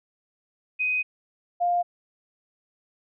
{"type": "tone pair in turn", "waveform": "sine", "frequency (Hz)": [2505, 702.9], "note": ["D#7", "F5"], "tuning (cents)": [11, 11], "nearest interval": "octave + minor seventh", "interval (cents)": 2200, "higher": "first", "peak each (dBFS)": [-22, -20], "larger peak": "second", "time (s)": [[0.79, 1.03], [1.6, 1.83]], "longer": "first", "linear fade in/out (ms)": 20, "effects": []}